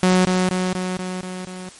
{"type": "tone with echo", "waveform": "sawtooth", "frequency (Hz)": 183.8, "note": "F#3", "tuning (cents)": -11, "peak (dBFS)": -9, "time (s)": [0.03, 0.25], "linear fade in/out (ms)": 0, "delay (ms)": 240, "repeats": 6, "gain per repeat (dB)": -3, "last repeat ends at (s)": 1.69, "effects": ["white hiss -43 dBFS RMS until 1.79 s", "MP3 48 kbps"]}